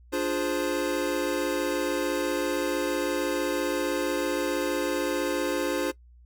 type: chord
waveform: square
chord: D half-diminished seventh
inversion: none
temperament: equal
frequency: 293.7 / 349.2 / 415.3 / 523.3 Hz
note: D4 / F4 / Ab4 / C5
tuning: 0 / 0 / 0 / 0 cents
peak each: -31 / -31 / -35 / -31 dBFS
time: 0.12-5.92 s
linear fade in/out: 20 ms
effects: noise-tail reverb RT60 0.1 s tail -19 dB re dry + added 60 Hz sine -50 dBFS peak until 6.25 s